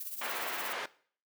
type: noise with tremolo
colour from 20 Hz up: violet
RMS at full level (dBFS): -38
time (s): 0-0.73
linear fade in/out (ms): 5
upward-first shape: triangle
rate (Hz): 17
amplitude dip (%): 70
type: band-pass noise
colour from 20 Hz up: white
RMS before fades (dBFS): -38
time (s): 0.21-0.86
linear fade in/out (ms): 5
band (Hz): 430 to 2100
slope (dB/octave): 12
effects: noise-tail reverb RT60 0.5 s tail -19 dB re dry